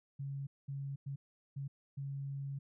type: tone bursts at uneven times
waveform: sine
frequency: 138.59 Hz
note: C#3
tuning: in tune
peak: -38 dBFS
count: 5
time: 0.19-0.47 / 0.68-0.96 / 1.06-1.16 / 1.56-1.68 / 1.97-2.59 s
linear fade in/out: 10 ms
effects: none

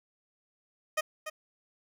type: tone with echo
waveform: 15% pulse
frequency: 620 Hz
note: D#5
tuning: 6 cents flat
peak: -20 dBFS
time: 0.97-1.01 s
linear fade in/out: 10 ms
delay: 290 ms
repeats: 1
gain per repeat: -9 dB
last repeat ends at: 1.3 s
effects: none

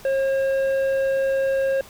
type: tone with tanh clipping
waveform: triangle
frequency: 539 Hz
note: C#5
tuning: 49 cents flat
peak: -20 dBFS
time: 0.05-1.81 s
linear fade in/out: 2 ms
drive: 12 dB
effects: pink hiss -45 dBFS RMS until 1.89 s

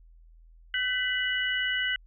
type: tone cluster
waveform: sine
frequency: 1520 / 1987 / 2944 Hz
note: F#6 / B6 / F#7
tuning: +46 / +10 / -9 cents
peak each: -30 dBFS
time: 0.74-1.96 s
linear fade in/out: 2 ms
effects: added 41 Hz sine -51 dBFS peak until 2.06 s

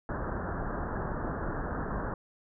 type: low-pass noise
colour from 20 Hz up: pink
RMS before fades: -34 dBFS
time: 0.09-2.14 s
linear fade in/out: 2 ms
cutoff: 1700 Hz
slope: 96 dB/octave
effects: none

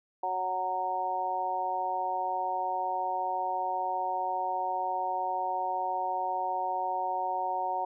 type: harmonic tone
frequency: 185.1 Hz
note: F#3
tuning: 1 cent sharp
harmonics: 2 / 3 / 4 / 5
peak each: -42 / -39 / -31 / -32 dBFS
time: 0.23-7.85 s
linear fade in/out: 5 ms
effects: none

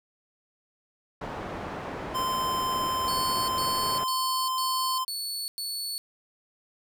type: low-pass noise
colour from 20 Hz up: white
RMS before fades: -36 dBFS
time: 1.21-4.04 s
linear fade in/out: 5 ms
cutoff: 970 Hz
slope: 12 dB/octave
type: tone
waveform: square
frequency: 1035 Hz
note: C6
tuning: 19 cents flat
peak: -27 dBFS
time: 2.14-5.05 s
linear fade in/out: 20 ms
type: tone bursts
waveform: sawtooth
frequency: 4435 Hz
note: C#8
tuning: in tune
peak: -28 dBFS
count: 6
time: 3.08-5.98 s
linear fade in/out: 0 ms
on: 400 ms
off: 100 ms
effects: none

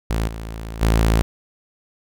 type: tone with level steps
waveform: sawtooth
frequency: 55.4 Hz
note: A1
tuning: 13 cents sharp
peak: -15 / -25 / -10 dBFS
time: 0.1-1.22 s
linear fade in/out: 0 ms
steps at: 0.27 / 0.81 s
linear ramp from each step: 10 ms
effects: none

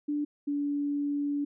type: tone pair in turn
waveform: sine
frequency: 293.7 / 287.7 Hz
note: D4 / D4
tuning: 0 / -36 cents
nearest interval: unison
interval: 36 cents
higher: first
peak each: -27 dBFS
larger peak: neither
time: 0.08-0.25 / 0.47-1.45 s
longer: second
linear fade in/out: 10 ms
effects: none

